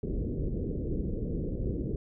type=low-pass noise; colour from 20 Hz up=pink; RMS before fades=-32 dBFS; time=0.03-1.96 s; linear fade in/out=2 ms; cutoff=480 Hz; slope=48 dB/octave; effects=none